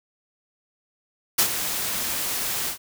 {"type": "noise with ADSR envelope", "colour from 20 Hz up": "white", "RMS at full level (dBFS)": -17, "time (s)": [1.38, 2.78], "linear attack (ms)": 12, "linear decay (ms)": 83, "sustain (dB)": -10, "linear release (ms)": 96, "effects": []}